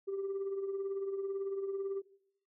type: tone with tremolo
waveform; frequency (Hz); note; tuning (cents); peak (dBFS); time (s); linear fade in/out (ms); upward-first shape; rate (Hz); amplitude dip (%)
sine; 392; G4; 0; -30; 0.07-2.02; 20; triangle; 18; 60
effects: noise-tail reverb RT60 0.8 s tail -21 dB re dry + tanh soft clip ceiling -31 dBFS